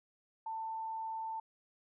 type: tone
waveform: sine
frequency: 891 Hz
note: A5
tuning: 22 cents sharp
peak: -37 dBFS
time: 0.46-1.4 s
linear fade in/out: 5 ms
effects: none